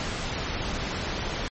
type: noise with amplitude modulation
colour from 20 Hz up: pink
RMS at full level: -29 dBFS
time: 0-1.48 s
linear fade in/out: 0 ms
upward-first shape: sine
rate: 163 Hz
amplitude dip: 25%
effects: low-pass 6000 Hz 12 dB/octave + MP3 32 kbps